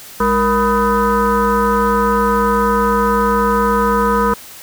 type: tone with frequency modulation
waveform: sine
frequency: 730 Hz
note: F#5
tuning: 24 cents flat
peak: -11 dBFS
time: 0.2-4.34 s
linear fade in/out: 5 ms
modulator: 262 Hz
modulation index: 2.4
effects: white hiss -36 dBFS RMS until 4.62 s